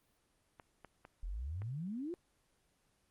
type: clicks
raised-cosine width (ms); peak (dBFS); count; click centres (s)
0.5; -36; 4; 0.598 / 0.847 / 1.051 / 1.619
type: exponential sweep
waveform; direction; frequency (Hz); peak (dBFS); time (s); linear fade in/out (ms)
sine; up; 39.48 to 366.7; -38; 1.23-2.14; 0
effects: pink hiss -75 dBFS RMS until 3.1 s + Opus 24 kbps